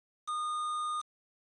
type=tone with quantisation; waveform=triangle; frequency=1225 Hz; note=D#6; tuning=27 cents flat; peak=-30 dBFS; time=0.27-1.02 s; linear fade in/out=20 ms; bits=7; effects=resampled to 22050 Hz